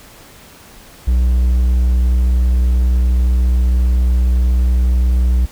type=tone; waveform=triangle; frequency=61.74 Hz; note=B1; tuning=in tune; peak=-8 dBFS; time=1.07-5.46 s; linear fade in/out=10 ms; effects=pink hiss -41 dBFS RMS until 5.51 s